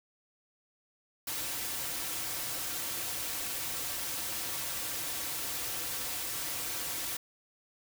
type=noise with comb filter; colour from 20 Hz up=white; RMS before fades=-36 dBFS; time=1.27-7.17 s; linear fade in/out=5 ms; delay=4.8 ms; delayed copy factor=-0.5; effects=none